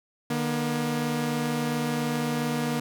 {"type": "tone pair together", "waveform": "sawtooth", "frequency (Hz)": [151.7, 239], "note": ["D#3", "A#3"], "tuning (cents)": [-44, 43], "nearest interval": "minor sixth", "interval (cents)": 787, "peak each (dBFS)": [-26, -23], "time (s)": [0.3, 2.8], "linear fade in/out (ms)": 5, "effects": []}